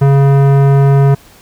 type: tone with tanh clipping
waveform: sine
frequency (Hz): 138.59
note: C#3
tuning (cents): 0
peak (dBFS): -7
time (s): 0.01-1.15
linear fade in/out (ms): 10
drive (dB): 17
effects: pink hiss -42 dBFS RMS until 1.41 s